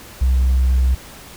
sine tone, 64.3 Hz, C2, 30 cents flat, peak -10 dBFS, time 0.21-0.95 s, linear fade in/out 10 ms, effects tanh soft clip ceiling -10 dBFS + pink hiss -39 dBFS RMS until 1.36 s

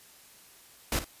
pink noise with echo, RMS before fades -28 dBFS, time 0.92-0.99 s, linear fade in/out 2 ms, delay 54 ms, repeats 1, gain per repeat -12 dB, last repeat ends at 1.044 s, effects white hiss -55 dBFS RMS until 1.2 s + resampled to 32000 Hz

